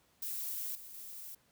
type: noise with level steps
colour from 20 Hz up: violet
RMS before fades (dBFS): -39 / -50 / -47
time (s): 0.22-1.35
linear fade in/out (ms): 5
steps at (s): 0.75 / 0.94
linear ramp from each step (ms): 2
effects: pink hiss -70 dBFS RMS until 1.51 s + high-pass 60 Hz 12 dB/octave